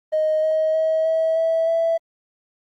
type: tone with pitch steps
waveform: triangle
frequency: 622.3 / 629.9 / 637.6 / 645.4 / 653.2 / 661.2 Hz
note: D#5 / D#5 / D#5 / E5 / E5 / E5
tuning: 0 / +21 / +42 / -37 / -16 / +5 cents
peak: -13 dBFS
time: 0.12-1.98 s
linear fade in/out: 20 ms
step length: 310 ms
effects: tanh soft clip ceiling -14 dBFS + Opus 24 kbps